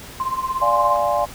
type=tone with tremolo; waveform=sine; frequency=1046.5 Hz; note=C6; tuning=in tune; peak=-17 dBFS; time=0.2-0.96 s; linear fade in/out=0 ms; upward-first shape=triangle; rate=17 Hz; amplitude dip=85%
type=chord; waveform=sine; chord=D half-diminished seventh; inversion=none; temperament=equal; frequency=587.3 / 698.5 / 830.6 / 1046.5 Hz; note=D5 / F5 / Ab5 / C6; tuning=0 / 0 / 0 / 0 cents; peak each=-21 / -22 / -23 / -23 dBFS; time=0.61-1.26 s; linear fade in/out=20 ms
effects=pink hiss -38 dBFS RMS until 1.34 s